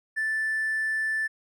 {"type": "tone with hard clipping", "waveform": "triangle", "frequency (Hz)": 1760, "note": "A6", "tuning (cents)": 0, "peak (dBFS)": -25, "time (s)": [0.16, 1.28], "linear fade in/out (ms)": 20, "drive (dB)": 4, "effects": []}